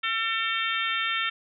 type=harmonic tone; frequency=450.6 Hz; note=A4; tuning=41 cents sharp; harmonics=3 / 4 / 5 / 6 / 7 / 8; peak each=-30 / -31 / -32 / -33 / -33 / -34 dBFS; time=0.03-1.3 s; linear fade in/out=10 ms; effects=none